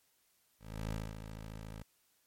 15% pulse tone with ADSR envelope, 53.9 Hz, A1, 35 cents flat, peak -29 dBFS, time 0.59-1.83 s, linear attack 310 ms, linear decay 240 ms, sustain -9 dB, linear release 8 ms, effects white hiss -73 dBFS RMS until 2.26 s + MP3 64 kbps

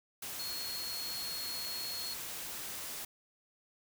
sine tone in noise, 4312 Hz, C#8, 49 cents flat, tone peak -39 dBFS, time 0.39-2.14 s, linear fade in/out 5 ms, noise white, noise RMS -42 dBFS, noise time 0.22-3.05 s, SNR 0 dB, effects none

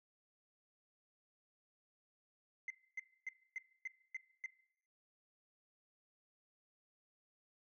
sine tone bursts, 2064 Hz, C7, 24 cents flat, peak -38 dBFS, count 7, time 2.68-4.461 s, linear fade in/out 2 ms, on 23 ms, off 270 ms, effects noise-tail reverb RT60 0.7 s tail -21 dB re dry + tanh soft clip ceiling -37 dBFS

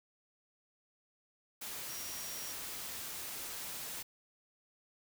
sine tone in noise, 5660 Hz, F8, 22 cents sharp, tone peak -47 dBFS, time 1.89-2.53 s, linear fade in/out 10 ms, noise white, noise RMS -43 dBFS, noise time 1.61-4.03 s, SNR -7 dB, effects none

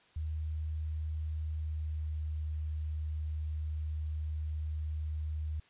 sine tone with pitch glide, 77.78 to 76.98 Hz, D#2 to D#2, 0 to -18 cents, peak -33 dBFS, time 0.16-5.6 s, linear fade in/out 5 ms, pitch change -18 cents, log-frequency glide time 1.45-2.18 s, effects white hiss -64 dBFS RMS until 5.69 s + resampled to 8000 Hz

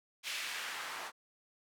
white noise with band-pass filter sweep, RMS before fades -41 dBFS, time 0.23-1.12 s, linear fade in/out 50 ms, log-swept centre 2900 to 1000 Hz, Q 1.2, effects none

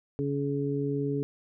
harmonic tone, 141.2 Hz, C#3, 32 cents sharp, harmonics 1 / 2 / 3, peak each -31 / -31 / -31 dBFS, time 0.19-1.23 s, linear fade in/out 0 ms, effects none

